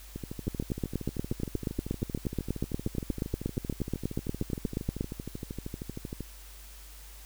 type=two click trains; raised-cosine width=3 ms; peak=-16 / -23 dBFS; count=39 / 79; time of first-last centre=0.48-5.009 / 0.16-6.207 s; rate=8.39 / 12.9 Hz; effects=added 50 Hz sine -47 dBFS peak until 7.25 s + white hiss -52 dBFS RMS until 7.25 s